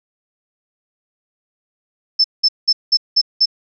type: tone bursts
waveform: sine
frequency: 5274 Hz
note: E8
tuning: in tune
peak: -9 dBFS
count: 6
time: 2.19-3.458 s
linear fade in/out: 10 ms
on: 53 ms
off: 190 ms
effects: none